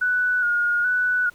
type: tone with vibrato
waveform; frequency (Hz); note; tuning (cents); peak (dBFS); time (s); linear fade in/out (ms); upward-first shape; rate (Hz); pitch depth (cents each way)
sine; 1458; F#6; -26; -18; 0.01-1.3; 10; square; 1.2; 32
effects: pink hiss -54 dBFS RMS until 1.34 s